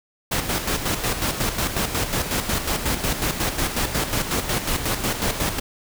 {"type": "noise with tremolo", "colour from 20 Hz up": "pink", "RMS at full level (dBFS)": -22, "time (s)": [0.31, 5.6], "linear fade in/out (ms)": 10, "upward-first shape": "square", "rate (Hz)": 5.5, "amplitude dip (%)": 55, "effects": []}